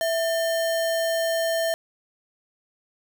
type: tone with sample-and-hold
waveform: sine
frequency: 659.3 Hz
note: E5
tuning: in tune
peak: -21 dBFS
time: 0.01-1.74 s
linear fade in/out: 0 ms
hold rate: 2450 Hz
effects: none